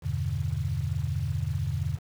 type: chord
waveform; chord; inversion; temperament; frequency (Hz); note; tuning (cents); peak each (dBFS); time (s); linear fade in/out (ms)
sine; E minor seventh; none; equal; 82.41 / 98 / 123.47 / 146.83; E2 / G2 / B2 / D3; 0 / 0 / 0 / 0; -32; 0.02-1.99; 50
effects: 8-bit